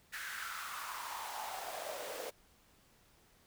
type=noise with high-pass filter sweep; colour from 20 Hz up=pink; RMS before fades=-43 dBFS; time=0.12-2.31 s; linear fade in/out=20 ms; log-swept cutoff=1700 to 490 Hz; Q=4.9; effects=pink hiss -67 dBFS RMS until 3.46 s